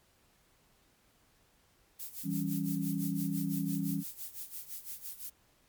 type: noise with tremolo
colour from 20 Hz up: violet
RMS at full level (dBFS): -40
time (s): 1.99-5.3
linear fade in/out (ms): 10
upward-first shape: sine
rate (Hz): 5.9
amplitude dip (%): 80
type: chord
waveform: sine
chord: C# diminished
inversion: first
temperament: equal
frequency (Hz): 164.81 / 196 / 277.2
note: E3 / G3 / C#4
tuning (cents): 0 / 0 / 0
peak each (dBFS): -35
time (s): 2.23-4.04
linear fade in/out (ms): 50
effects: pink hiss -68 dBFS RMS until 5.68 s + MP3 96 kbps